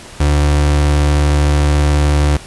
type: tone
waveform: 35% pulse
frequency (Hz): 73.42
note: D2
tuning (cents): 0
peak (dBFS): -8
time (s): 0.2-2.37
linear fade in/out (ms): 5
effects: pink hiss -35 dBFS RMS until 2.46 s + resampled to 24000 Hz